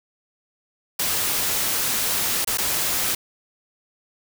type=noise with dropouts; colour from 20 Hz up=white; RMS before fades=-23 dBFS; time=0.99-3.15 s; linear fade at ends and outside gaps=5 ms; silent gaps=2.447-2.472 / 2.574-2.583 s; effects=none